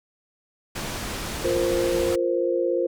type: low-pass noise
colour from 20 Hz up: pink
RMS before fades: -31 dBFS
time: 0.75-2.16 s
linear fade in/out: 10 ms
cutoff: 11000 Hz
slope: 12 dB/octave
type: chord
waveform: sine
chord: F suspended fourth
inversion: none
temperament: equal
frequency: 349.2 / 466.2 / 523.3 Hz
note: F4 / Bb4 / C5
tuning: 0 / 0 / 0 cents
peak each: -24 / -27 / -24 dBFS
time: 1.44-2.87 s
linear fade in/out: 10 ms
effects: none